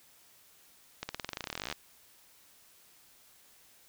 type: accelerating click train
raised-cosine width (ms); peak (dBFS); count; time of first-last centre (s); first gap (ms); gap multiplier
0.2; -18; 24; 1.03-1.726; 60; 0.93
effects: white hiss -61 dBFS RMS until 3.88 s